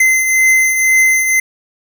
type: beating tone pair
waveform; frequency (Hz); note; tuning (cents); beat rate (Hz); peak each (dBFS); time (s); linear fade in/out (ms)
square; 2061 / 2063; C7 / C7; -27 / -25; 2; -19 / -10; 0-1.4; 5
effects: none